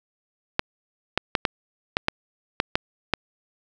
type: clicks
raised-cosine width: 0.3 ms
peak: -3 dBFS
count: 9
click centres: 0.594 / 1.176 / 1.352 / 1.452 / 1.969 / 2.084 / 2.601 / 2.755 / 3.137 s
effects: none